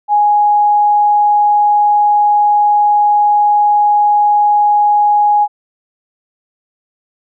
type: tone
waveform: sine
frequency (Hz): 830.6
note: G#5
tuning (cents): 0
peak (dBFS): -7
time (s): 0.08-5.48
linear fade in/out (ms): 50
effects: none